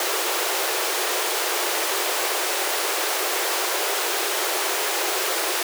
pink high-pass noise, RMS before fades -24 dBFS, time 0-5.63 s, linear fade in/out 2 ms, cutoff 340 Hz, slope 96 dB/octave, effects none

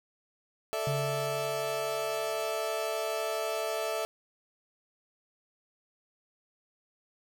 35% pulse chord, A suspended fourth, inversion none, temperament equal, 440 / 587.3 / 659.3 Hz, A4 / D5 / E5, 0 / 0 / 0 cents, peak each -34 / -36 / -31 dBFS, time 0.73-4.05 s, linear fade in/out 0 ms
triangle tone with exponential decay, 139.4 Hz, C#3, 10 cents sharp, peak -27 dBFS, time 0.87-2.58 s, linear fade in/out 2 ms, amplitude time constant 370 ms
effects none

